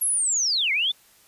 sine linear two-way sweep, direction down then up, 11470 to 2054 to 3600 Hz, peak -20 dBFS, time 0.01-0.92 s, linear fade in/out 10 ms, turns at 0.72 s, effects white hiss -56 dBFS RMS until 1.27 s + resampled to 32000 Hz

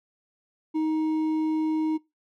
triangle tone with hard clipping, 313.6 Hz, D#4, 14 cents sharp, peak -24 dBFS, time 0.74-1.98 s, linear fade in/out 20 ms, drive 8 dB, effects noise-tail reverb RT60 0.2 s tail -21 dB re dry

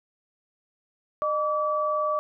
sine tone pair together, 610 / 1151.5 Hz, D#5 / D6, -34 / -34 cents, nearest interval major seventh, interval 1100 cents, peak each -26 / -25 dBFS, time 1.22-2.19 s, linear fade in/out 0 ms, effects none

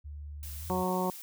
sine tone with pitch glide, 73.42 to 83.85 Hz, D2 to E2, 0 to +30 cents, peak -39 dBFS, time 0.04-0.84 s, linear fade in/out 20 ms, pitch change +230 cents, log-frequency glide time 0.57-0.73 s
blue noise, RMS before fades -45 dBFS, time 0.43-1.22 s, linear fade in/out 0 ms
harmonic tone, 183.5 Hz, F#3, 14 cents flat, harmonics 1 / 2 / 3 / 4 / 5 / 6, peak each -32 / -34 / -36 / -37 / -34 / -39 dBFS, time 0.7-1.1 s, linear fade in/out 0 ms
effects none

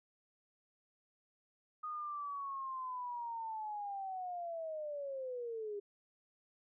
sine linear sweep, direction down, 1242 to 400.6 Hz, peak -39 dBFS, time 1.83-5.8 s, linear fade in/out 10 ms, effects none

